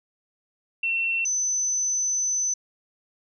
sine tone pair in turn, 2707 / 6061 Hz, E7 / F#8, +45 / +41 cents, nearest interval octave + major second, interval 1396 cents, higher second, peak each -22 dBFS, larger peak neither, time 0.83-1.25 / 1.25-2.54 s, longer second, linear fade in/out 5 ms, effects none

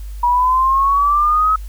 sine exponential sweep, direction up, 960 to 1286 Hz, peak -11 dBFS, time 0.23-1.56 s, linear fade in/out 5 ms, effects added 50 Hz sine -26 dBFS peak until 1.68 s + white hiss -48 dBFS RMS until 1.68 s

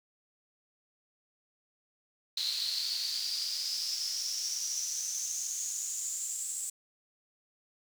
brown noise with high-pass filter sweep, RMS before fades -35 dBFS, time 2.37-6.7 s, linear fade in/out 5 ms, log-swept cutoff 4100 to 7800 Hz, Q 9.1, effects none

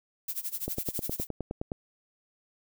violet noise with tremolo, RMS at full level -32 dBFS, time 0.28-1.27 s, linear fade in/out 5 ms, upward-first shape sine, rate 12 Hz, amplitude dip 90%
click train, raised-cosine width 2 ms, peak -19 dBFS, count 11, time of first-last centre 0.68-1.718 s, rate 9.63 Hz
effects none

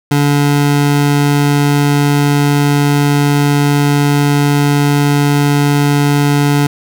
25% pulse tone, 144.1 Hz, D3, 33 cents flat, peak -5 dBFS, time 0.11-6.67 s, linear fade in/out 5 ms, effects none

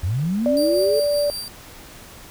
sine linear sweep, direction up, 77.78 to 446 Hz, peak -19 dBFS, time 0.03-1 s, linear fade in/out 5 ms
sine tone with pitch glide, 587.3 to 582.9 Hz, D5 to D5, 0 to -13 cents, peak -17 dBFS, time 0.46-1.3 s, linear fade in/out 0 ms, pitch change -13 cents, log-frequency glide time 0.61-0.71 s
sawtooth tone with tremolo, 4699 Hz, D8, in tune, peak -24 dBFS, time 0.57-1.48 s, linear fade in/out 0 ms, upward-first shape sine, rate 5.3 Hz, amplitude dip 45%
effects pink hiss -42 dBFS RMS until 2.3 s

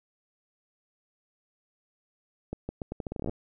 accelerating click train, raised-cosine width 2 ms, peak -20 dBFS, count 15, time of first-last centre 2.53-3.295 s, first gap 160 ms, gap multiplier 0.8, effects none

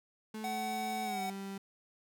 35% pulse tone with pitch glide, 217.3 to 195.84 Hz, A3 to G3, -21 to -1 cents, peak -38 dBFS, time 0.34-1.58 s, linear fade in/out 5 ms, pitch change -180 cents, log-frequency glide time 1.04-1.21 s
square tone, 751 Hz, F#5, 26 cents sharp, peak -36 dBFS, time 0.44-1.3 s, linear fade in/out 2 ms
effects none

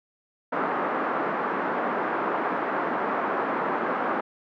white band-pass noise, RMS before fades -27 dBFS, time 0.52-4.21 s, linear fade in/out 10 ms, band 210 to 1400 Hz, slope 24 dB/octave, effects none

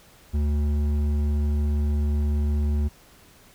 triangle tone with hard clipping, 73.6 Hz, D2, 4 cents sharp, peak -22 dBFS, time 0.33-2.89 s, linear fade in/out 20 ms, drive 12 dB, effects pink hiss -53 dBFS RMS until 3.54 s

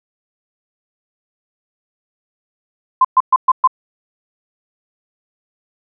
sine tone bursts, 1035 Hz, C6, 19 cents flat, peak -6 dBFS, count 5, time 3.01-3.675 s, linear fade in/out 5 ms, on 37 ms, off 120 ms, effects none

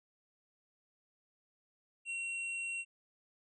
triangle tone with hard clipping, 2735 Hz, F7, 37 cents flat, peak -38 dBFS, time 2.05-2.85 s, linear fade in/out 50 ms, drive 11 dB, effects resampled to 22050 Hz

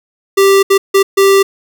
square tone bursts at uneven times, 392 Hz, G4, in tune, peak -6 dBFS, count 4, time 0.37-0.63 / 0.7-0.78 / 0.94-1.03 / 1.17-1.43 s, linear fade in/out 10 ms, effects none

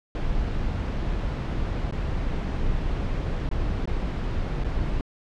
brown noise with dropouts, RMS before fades -26 dBFS, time 0.15-5.01 s, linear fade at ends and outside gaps 1 ms, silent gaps 1.911-1.924 / 3.49-3.513 / 3.856-3.874 / 4.638-4.645 s, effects low-pass 4000 Hz 12 dB/octave

